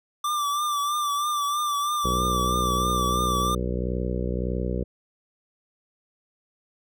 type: tone with vibrato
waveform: square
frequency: 1174.7 Hz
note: D6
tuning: in tune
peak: -24 dBFS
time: 0.24-3.55 s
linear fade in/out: 5 ms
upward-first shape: triangle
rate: 3.1 Hz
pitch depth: 52 cents each way
type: harmonic tone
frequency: 61.74 Hz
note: B1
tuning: in tune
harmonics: 1 / 2 / 3 / 4 / 5 / 6 / 7 / 8 / 9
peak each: -28 / -33 / -31 / -37 / -38 / -35 / -36 / -35 / -39 dBFS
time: 2.04-4.84 s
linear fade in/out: 10 ms
effects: none